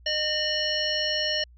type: harmonic tone with a mistuned harmonic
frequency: 610 Hz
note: D#5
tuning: 34 cents flat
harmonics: 1 / 3 / 5 / 7 / 9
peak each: -31 / -31 / -28 / -32 / -31 dBFS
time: 0.06-1.44 s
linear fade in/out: 5 ms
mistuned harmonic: 5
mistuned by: -54 cents
effects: added 60 Hz sine -49 dBFS peak until 1.57 s